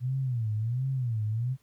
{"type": "tone with vibrato", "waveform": "sine", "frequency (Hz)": 119.7, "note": "A#2", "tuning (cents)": 46, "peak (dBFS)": -26, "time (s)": [0, 1.57], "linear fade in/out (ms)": 50, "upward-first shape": "sine", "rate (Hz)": 1.4, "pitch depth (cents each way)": 200, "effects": ["pink hiss -68 dBFS RMS until 1.62 s", "high-pass 60 Hz 12 dB/octave"]}